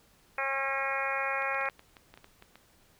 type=harmonic tone; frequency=271.5 Hz; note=C#4; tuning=36 cents flat; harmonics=2 / 3 / 4 / 5 / 6 / 7 / 8 / 9; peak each=-37 / -37 / -37 / -37 / -37 / -37 / -37 / -37 dBFS; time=0.38-1.69 s; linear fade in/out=2 ms
type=clicks; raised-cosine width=0.3 ms; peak=-33 dBFS; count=12; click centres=1.422 / 1.546 / 1.612 / 1.657 / 1.698 / 1.794 / 1.968 / 2.14 / 2.175 / 2.244 / 2.424 / 2.556 s
effects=pink hiss -63 dBFS RMS until 2.99 s